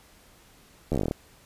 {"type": "slowing click train", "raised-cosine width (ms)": 2, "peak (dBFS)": -13, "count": 11, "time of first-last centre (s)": [0.92, 1.111], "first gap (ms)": 12, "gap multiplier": 1.1, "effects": ["pink hiss -56 dBFS RMS until 1.45 s", "resampled to 32000 Hz"]}